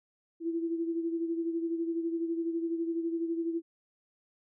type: beating tone pair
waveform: sine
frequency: 331.7 / 343.7 Hz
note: E4 / F4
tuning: +11 / -28 cents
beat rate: 12 Hz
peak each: -30 / -38 dBFS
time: 0.4-3.62 s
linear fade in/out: 50 ms
effects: none